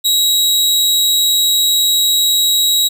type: tone with amplitude modulation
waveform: sawtooth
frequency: 3844 Hz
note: B7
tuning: 48 cents flat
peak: -6 dBFS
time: 0.04-2.89 s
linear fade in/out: 20 ms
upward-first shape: sine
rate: 206 Hz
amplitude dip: 35%
effects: none